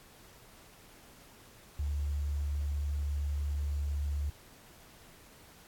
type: tone with quantisation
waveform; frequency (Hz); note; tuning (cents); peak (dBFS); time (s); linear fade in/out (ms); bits
sine; 72.3; D2; -27; -30; 1.79-4.3; 5; 10
effects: pink hiss -57 dBFS RMS until 5.67 s + AAC 64 kbps